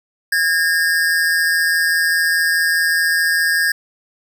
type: tone pair together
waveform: square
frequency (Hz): 1635.1 / 1800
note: G#6 / A6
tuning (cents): -27 / +39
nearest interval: major second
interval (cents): 166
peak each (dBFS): -16 / -20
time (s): 0.32-3.72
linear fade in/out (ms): 5
effects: none